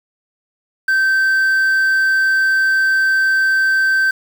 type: tone with quantisation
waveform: triangle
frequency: 1553 Hz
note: G6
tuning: 17 cents flat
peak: -10 dBFS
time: 0.88-4.11 s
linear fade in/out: 5 ms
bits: 6
effects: none